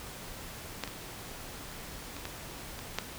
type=clicks; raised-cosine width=0.2 ms; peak=-15 / -22 / -25 / -20 / -25 / -12 dBFS; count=6; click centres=0.837 / 0.876 / 2.166 / 2.254 / 2.791 / 2.986 s; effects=pink hiss -44 dBFS RMS until 3.18 s